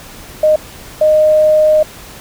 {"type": "tone bursts at uneven times", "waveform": "sine", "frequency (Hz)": 616, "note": "D#5", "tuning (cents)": -17, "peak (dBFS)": -6, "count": 2, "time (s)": [[0.43, 0.56], [1.01, 1.83]], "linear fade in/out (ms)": 5, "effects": ["pink hiss -34 dBFS RMS until 2.2 s"]}